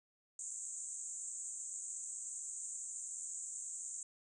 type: band-pass noise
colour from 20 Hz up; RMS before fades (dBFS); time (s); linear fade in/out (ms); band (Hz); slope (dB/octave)
white; -45; 0.39-4.03; 2; 6700 to 8300; 96
effects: none